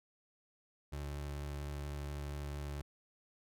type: tone with vibrato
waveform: 30% pulse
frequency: 72.1 Hz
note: D2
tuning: 31 cents flat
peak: -37 dBFS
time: 0.92-2.82 s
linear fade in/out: 10 ms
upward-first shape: square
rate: 4.3 Hz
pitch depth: 8 cents each way
effects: none